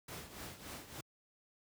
pink noise with tremolo, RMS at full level -45 dBFS, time 0.08-1.01 s, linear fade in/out 5 ms, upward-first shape triangle, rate 3.5 Hz, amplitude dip 75%, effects high-pass 60 Hz 12 dB/octave

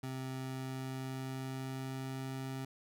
25% pulse tone with pitch glide, 131.2 to 132.72 Hz, C3 to C3, +5 to +25 cents, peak -35 dBFS, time 0.03-2.65 s, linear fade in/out 5 ms, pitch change +20 cents, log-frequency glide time 0.27-2.47 s, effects none

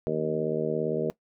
harmonic tone with a mistuned harmonic, 77.7 Hz, D#2, 2 cents flat, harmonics 2 / 3 / 4 / 5 / 6 / 7 / 8, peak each -34 / -34 / -37 / -31 / -29 / -37 / -34 dBFS, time 0.07-1.1 s, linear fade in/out 0 ms, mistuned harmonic 2, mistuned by +18 cents, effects noise-tail reverb RT60 0.1 s tail -20 dB re dry

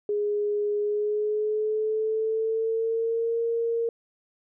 sine tone with pitch glide, 414.5 to 462.6 Hz, G#4 to A#4, -3 to -13 cents, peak -23 dBFS, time 0.09-3.89 s, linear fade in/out 2 ms, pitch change +190 cents, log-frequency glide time 0.79-3.4 s, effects none

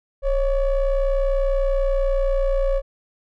triangle ring-modulated tone, 288.1 Hz, D4, 33 cents flat, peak -12 dBFS, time 0.22-2.82 s, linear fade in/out 50 ms, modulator 258 Hz, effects none

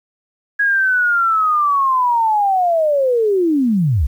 sine linear sweep, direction down, 1661.2 to 55 Hz, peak -12 dBFS, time 0.59-4.07 s, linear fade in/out 10 ms, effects 8-bit

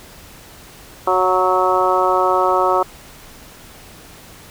harmonic tone with a mistuned harmonic, 185 Hz, F#3, in tune, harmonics 2 / 3 / 4 / 5 / 6 / 7, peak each -20 / -20 / -20 / -20 / -20 / -20 dBFS, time 1.07-2.83 s, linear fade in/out 5 ms, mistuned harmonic 4, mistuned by -17 cents, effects pink hiss -41 dBFS RMS until 4.5 s

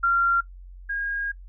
sine tone pair in turn, 1380 / 1629.3 Hz, F6 / G#6, -21 / -34 cents, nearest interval minor third, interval 287 cents, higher second, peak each -17 / -25 dBFS, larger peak first, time 0.03-0.41 / 0.89-1.32 s, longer second, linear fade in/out 10 ms, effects noise-tail reverb RT60 0.1 s tail -20 dB re dry + added 45 Hz sine -40 dBFS peak until 1.48 s

